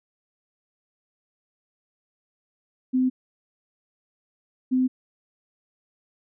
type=tone pair in turn; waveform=sine; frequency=256.5 / 256.5 Hz; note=C4 / C4; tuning=-34 / -34 cents; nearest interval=unison; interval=0 cents; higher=neither; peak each=-18 dBFS; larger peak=neither; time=2.93-3.1 / 4.71-4.88 s; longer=neither; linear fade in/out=20 ms; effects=none